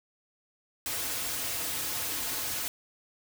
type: noise with comb filter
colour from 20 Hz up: white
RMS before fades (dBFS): -33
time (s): 0.86-2.68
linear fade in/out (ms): 0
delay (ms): 5.1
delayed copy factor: -0.65
effects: none